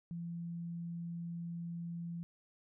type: tone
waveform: sine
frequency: 170 Hz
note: F3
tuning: 46 cents flat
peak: -39 dBFS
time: 0.11-2.23 s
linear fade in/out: 0 ms
effects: none